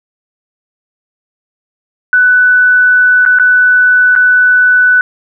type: tone with dropouts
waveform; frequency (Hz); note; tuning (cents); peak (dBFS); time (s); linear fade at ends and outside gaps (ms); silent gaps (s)
sine; 1492; F#6; +14; -4; 2.13-5.01; 1; 3.252-3.261 / 3.387-3.397 / 4.153-4.161
effects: none